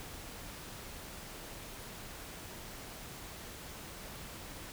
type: silence
effects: pink hiss -47 dBFS RMS until 4.72 s